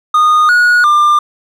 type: tone with pitch steps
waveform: triangle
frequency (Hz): 1230 / 1453 / 1195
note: D#6 / F#6 / D6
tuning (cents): -20 / -32 / +30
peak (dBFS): -4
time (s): 0.14-1.19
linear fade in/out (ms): 5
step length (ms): 350
effects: none